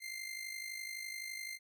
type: tone with amplitude modulation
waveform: sawtooth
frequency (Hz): 2093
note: C7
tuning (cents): 0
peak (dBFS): -35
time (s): 0-1.59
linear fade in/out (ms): 50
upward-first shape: sine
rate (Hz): 51.8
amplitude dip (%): 65
effects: none